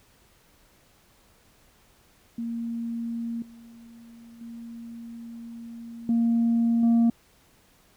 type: tone with level steps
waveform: sine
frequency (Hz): 232.2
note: A#3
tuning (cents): -7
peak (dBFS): -28 / -45 / -37 / -18 / -14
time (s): 2.38-7.1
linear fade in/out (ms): 5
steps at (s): 3.42 / 4.41 / 6.09 / 6.83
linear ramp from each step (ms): 2
effects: tanh soft clip ceiling -16 dBFS + pink hiss -60 dBFS RMS until 7.96 s